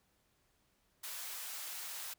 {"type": "high-pass noise", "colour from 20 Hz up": "white", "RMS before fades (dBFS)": -44, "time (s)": [1.03, 2.14], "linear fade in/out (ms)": 10, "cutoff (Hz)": 750, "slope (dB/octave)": 12, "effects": ["pink hiss -75 dBFS RMS until 2.18 s"]}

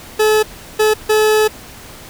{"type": "tone bursts at uneven times", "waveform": "40% pulse", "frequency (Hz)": 430, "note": "A4", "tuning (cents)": -40, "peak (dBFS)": -9, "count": 3, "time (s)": [[0.19, 0.43], [0.79, 0.94], [1.09, 1.48]], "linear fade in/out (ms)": 10, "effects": ["pink hiss -36 dBFS RMS until 2.09 s"]}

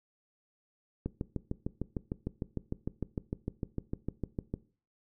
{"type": "click train", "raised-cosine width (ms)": 3, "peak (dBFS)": -20, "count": 24, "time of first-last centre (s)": [1.06, 4.54], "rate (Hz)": 6.61, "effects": ["noise-tail reverb RT60 0.4 s tail -19 dB re dry"]}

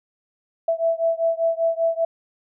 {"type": "beating tone pair", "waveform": "sine", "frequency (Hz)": [659.3, 664.4], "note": ["E5", "E5"], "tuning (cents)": [0, 13], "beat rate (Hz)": 5.1, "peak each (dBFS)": [-21, -22], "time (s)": [0.68, 2.05], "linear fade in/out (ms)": 5, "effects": []}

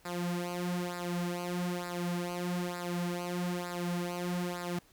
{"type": "tone with flanger", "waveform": "sawtooth", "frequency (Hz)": 176.3, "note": "F3", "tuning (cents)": 17, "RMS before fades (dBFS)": -35, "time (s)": [0.05, 4.79], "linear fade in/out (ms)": 5, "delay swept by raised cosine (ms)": [0.32, 5.12], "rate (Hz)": 1.1, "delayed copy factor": -0.75, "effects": ["pink hiss -63 dBFS RMS until 4.92 s"]}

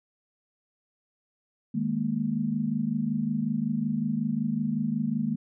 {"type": "chord", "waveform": "sine", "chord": "D# suspended fourth", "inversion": "none", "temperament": "equal", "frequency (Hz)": [155.56, 207.7, 233.1], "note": ["D#3", "G#3", "A#3"], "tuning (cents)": [0, 0, 0], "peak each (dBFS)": [-32, -29, -28], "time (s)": [1.74, 5.36], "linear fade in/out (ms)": 10, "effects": []}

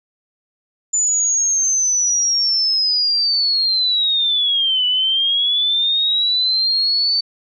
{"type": "linear two-way sweep", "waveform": "sine", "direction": "down then up", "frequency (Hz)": [7050, 2960, 4557], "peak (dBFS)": -14, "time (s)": [0.93, 7.21], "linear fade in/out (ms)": 10, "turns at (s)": 4.86, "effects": []}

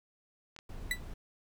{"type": "clicks", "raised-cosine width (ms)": 0.2, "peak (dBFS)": -30, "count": 2, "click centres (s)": [0.564, 0.589]}
{"type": "noise", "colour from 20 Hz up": "brown", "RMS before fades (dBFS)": -43, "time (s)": [0.69, 1.14], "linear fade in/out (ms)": 5}
{"type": "tone with exponential decay", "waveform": "35% pulse", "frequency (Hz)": 1975.5, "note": "B6", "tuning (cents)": 0, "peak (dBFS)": -24, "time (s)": [0.91, 1], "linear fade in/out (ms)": 2, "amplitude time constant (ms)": 18}
{"effects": []}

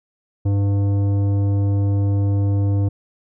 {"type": "tone with tanh clipping", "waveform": "sine", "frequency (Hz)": 100, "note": "G2", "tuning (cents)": 35, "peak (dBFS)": -17, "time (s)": [0.45, 2.89], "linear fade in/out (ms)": 10, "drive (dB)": 12, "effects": []}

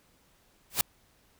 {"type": "noise with exponential growth", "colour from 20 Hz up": "white", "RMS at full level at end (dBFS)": -20, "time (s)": [0.7, 0.81], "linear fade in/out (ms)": 2, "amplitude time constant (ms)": 22, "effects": ["pink hiss -65 dBFS RMS until 1.39 s"]}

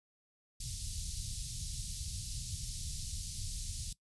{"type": "band-stop noise", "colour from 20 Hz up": "pink", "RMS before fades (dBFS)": -40, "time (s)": [0.6, 3.93], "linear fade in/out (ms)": 5, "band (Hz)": [130, 4200], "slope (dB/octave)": 24, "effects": ["noise-tail reverb RT60 0.1 s tail -19 dB re dry", "resampled to 24000 Hz"]}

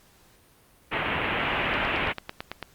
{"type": "low-pass noise", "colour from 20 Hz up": "white", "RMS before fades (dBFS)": -27, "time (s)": [0.91, 2.13], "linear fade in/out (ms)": 20, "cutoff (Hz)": 2900, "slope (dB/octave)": 48}
{"type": "click train", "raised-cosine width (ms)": 0.3, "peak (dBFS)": -16, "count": 9, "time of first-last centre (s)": [1.74, 2.627], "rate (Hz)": 9.02}
{"effects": ["pink hiss -58 dBFS RMS until 2.74 s", "Opus 48 kbps"]}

